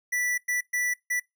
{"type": "tone bursts at uneven times", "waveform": "square", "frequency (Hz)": 1967, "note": "B6", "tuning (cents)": -7, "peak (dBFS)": -25, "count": 4, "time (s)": [[0.12, 0.38], [0.48, 0.61], [0.73, 0.94], [1.1, 1.2]], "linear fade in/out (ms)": 10, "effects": ["noise-tail reverb RT60 0.2 s tail -24 dB re dry"]}